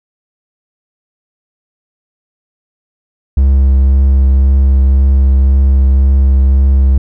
triangle tone with vibrato, 67.2 Hz, C2, 47 cents sharp, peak -3 dBFS, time 3.37-6.98 s, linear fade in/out 5 ms, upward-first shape triangle, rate 1.9 Hz, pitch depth 17 cents each way, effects none

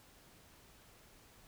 silence, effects pink hiss -62 dBFS RMS until 1.47 s

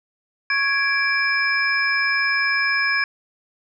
sine tone cluster, 1105 / 1661 / 2342 / 5130 Hz, C#6 / G#6 / D7 / E8, -6 / 0 / -5 / -48 cents, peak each -28 / -20 / -22 / -28 dBFS, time 0.5-3.04 s, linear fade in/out 2 ms, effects none

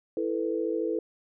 sine chord, E suspended fourth, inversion none, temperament equal, 329.6 / 440 / 493.9 Hz, E4 / A4 / B4, 0 / 0 / 0 cents, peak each -30 / -30 / -32 dBFS, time 0.17-0.99 s, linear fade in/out 2 ms, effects none

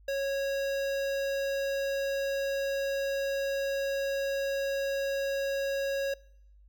square tone with notch filter, 550 Hz, C#5, 14 cents flat, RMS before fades -31 dBFS, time 0.08-6.14 s, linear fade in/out 5 ms, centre 10000 Hz, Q 0.86, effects noise-tail reverb RT60 0.8 s tail -24 dB re dry + added 50 Hz sine -54 dBFS peak until 6.68 s

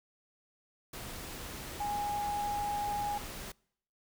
sine tone in noise, 824 Hz, G#5, 14 cents flat, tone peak -32 dBFS, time 1.8-3.18 s, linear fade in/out 5 ms, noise pink, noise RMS -43 dBFS, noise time 0.93-3.52 s, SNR +8 dB, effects noise-tail reverb RT60 0.7 s tail -26 dB re dry

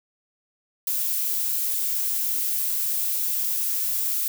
violet noise, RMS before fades -25 dBFS, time 0.87-4.28 s, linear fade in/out 2 ms, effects none

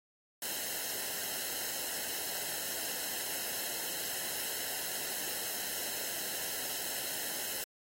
white noise with comb filter, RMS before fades -37 dBFS, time 0.42-7.64 s, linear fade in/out 2 ms, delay 0.85 ms, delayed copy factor -0.7, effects AAC 48 kbps

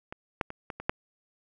clicks, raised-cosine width 0.5 ms, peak -23 / -12 / -23 / -21 / -23 / -9 dBFS, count 6, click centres 0.125 / 0.412 / 0.504 / 0.702 / 0.8 / 0.895 s, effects none

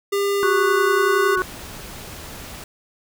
square tone, 400.8 Hz, G4, 38 cents sharp, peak -19 dBFS, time 0.12-1.36 s, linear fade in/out 10 ms
harmonic tone, 370 Hz, F#4, in tune, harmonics 1 / 3 / 4, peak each -22 / -22 / -22 dBFS, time 0.43-1.42 s, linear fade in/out 0 ms
pink noise, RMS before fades -36 dBFS, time 1.37-2.64 s, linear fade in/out 2 ms
effects none

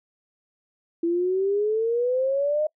sine exponential sweep, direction up, 333.2 to 620 Hz, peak -20 dBFS, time 1.03-2.67 s, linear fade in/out 5 ms, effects noise-tail reverb RT60 0.1 s tail -26 dB re dry

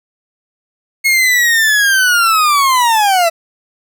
40% pulse linear sweep, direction down, 2177 to 651 Hz, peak -8 dBFS, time 1.04-3.3 s, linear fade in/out 20 ms, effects none

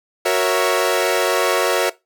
sawtooth chord, F# dominant seventh, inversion none, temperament equal, 370 / 466.2 / 554.4 / 659.3 Hz, F#4 / A#4 / C#5 / E5, 0 / 0 / 0 / 0 cents, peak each -17 dBFS, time 0.25-1.9 s, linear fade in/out 10 ms, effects noise-tail reverb RT60 0.2 s tail -19 dB re dry

